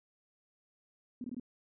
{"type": "tone bursts", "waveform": "sine", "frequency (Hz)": 246.9, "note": "B3", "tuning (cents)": 0, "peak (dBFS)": -37, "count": 4, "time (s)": [1.21, 1.398], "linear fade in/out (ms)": 2, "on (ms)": 32, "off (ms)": 20, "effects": []}